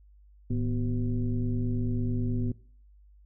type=tone with frequency modulation; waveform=sine; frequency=110.4 Hz; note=A2; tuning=6 cents sharp; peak=-25 dBFS; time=0.5-2.52 s; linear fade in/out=5 ms; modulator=135 Hz; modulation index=1.2; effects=noise-tail reverb RT60 0.5 s tail -22 dB re dry + added 50 Hz sine -53 dBFS peak until 3.25 s